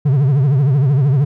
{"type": "tone with vibrato", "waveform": "triangle", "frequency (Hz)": 137.5, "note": "C#3", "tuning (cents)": -14, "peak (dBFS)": -8, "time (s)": [0.05, 1.25], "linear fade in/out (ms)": 10, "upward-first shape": "triangle", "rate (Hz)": 13, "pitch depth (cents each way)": 190, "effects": []}